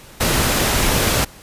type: noise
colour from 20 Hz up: pink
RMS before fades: -17 dBFS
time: 0.2-1.25 s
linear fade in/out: 10 ms
effects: pink hiss -42 dBFS RMS until 1.42 s + resampled to 32000 Hz